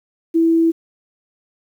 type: tone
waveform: sine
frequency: 329.4 Hz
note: E4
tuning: 1 cent flat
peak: -11 dBFS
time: 0.34-0.72 s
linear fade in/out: 20 ms
effects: 8-bit